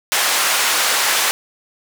pink band-pass noise, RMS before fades -17 dBFS, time 0.12-1.31 s, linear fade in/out 0 ms, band 950 to 14000 Hz, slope 12 dB/octave, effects none

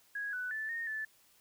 sine tone with pitch steps, 1657 / 1491 / 1753 / 1844 / 1747 Hz, G#6 / F#6 / A6 / A#6 / A6, -4 / +13 / -7 / -19 / -13 cents, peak -35 dBFS, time 0.15-1.05 s, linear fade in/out 5 ms, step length 180 ms, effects white hiss -66 dBFS RMS until 1.4 s

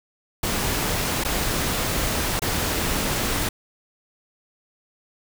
pink noise with dropouts, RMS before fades -24 dBFS, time 0.43-3.49 s, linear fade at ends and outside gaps 5 ms, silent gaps 1.238-1.248 / 2.395-2.419 s, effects none

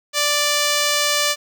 5% pulse tone, 587.3 Hz, D5, in tune, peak -5 dBFS, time 0.13-1.36 s, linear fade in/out 50 ms, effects none

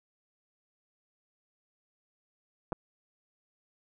clicks, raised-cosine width 1 ms, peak -20 dBFS, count 2, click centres 2.722 / 2.728 s, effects none

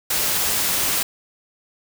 white noise, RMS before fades -21 dBFS, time 0.1-1.03 s, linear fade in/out 5 ms, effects none

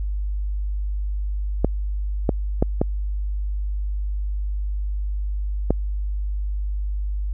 clicks, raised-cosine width 2 ms, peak -4 dBFS, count 5, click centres 1.646 / 2.292 / 2.625 / 2.815 / 5.706 s, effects added 50 Hz sine -22 dBFS peak until 7.33 s

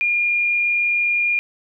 sine tone with frequency modulation, 2416 Hz, D7, 48 cents sharp, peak -16 dBFS, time 0.01-1.39 s, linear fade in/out 0 ms, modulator 41.4 Hz, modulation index 0.32, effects none

